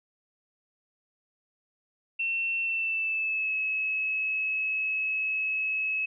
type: tone with pitch glide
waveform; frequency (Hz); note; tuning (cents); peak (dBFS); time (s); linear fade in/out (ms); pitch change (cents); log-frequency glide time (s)
sine; 2700 to 2578; E7 to E7; +41 to -39; -26; 2.19-6.06; 10; -80; 2.63-3.55
effects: none